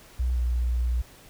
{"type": "tone with pitch glide", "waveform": "sine", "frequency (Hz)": [62.1, 60.51], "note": ["B1", "B1"], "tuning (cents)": [10, -35], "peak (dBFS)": -22, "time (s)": [0.19, 1.02], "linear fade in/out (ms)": 10, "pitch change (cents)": -45, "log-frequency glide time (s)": [0.34, 0.39], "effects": ["pink hiss -51 dBFS RMS until 1.29 s"]}